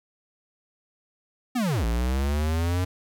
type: linear two-way sweep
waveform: square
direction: down then up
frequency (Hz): 261.6 to 55 to 92.2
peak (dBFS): -23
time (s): 1.55-2.85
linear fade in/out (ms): 10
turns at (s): 1.85
effects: none